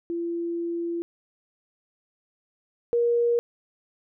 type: tone pair in turn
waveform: sine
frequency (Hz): 340 / 473.3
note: F4 / A#4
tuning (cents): -46 / +26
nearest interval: tritone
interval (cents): 572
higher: second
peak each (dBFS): -26 / -19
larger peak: second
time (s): 0.1-1.02 / 2.93-3.39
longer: first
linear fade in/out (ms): 0
effects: none